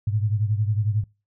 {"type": "beating tone pair", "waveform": "sine", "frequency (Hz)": [103.83, 114.83], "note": ["G#2", "A#2"], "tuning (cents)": [0, -26], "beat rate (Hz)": 11, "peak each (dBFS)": [-21, -26], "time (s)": [0.07, 1.04], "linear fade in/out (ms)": 5, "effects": ["noise-tail reverb RT60 0.3 s tail -25 dB re dry"]}